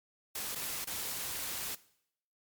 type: noise with dropouts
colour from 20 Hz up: white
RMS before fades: -38 dBFS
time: 0.35-1.75 s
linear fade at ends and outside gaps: 5 ms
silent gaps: 0.55-0.556 / 0.846-0.871 s
effects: noise-tail reverb RT60 0.7 s tail -19 dB re dry + MP3 96 kbps